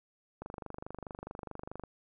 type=click train; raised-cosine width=1 ms; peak=-27 dBFS; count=36; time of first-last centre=0.42-1.837 s; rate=24.7 Hz; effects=none